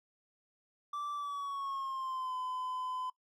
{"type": "tone with pitch glide", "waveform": "triangle", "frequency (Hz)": [1167, 1015.9], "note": ["D6", "B5"], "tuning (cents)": [-11, 49], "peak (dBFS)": -34, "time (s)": [0.93, 3.1], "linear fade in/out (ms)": 5, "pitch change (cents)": -240, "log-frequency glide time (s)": [1.14, 2.35], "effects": ["noise-tail reverb RT60 0.1 s tail -20 dB re dry"]}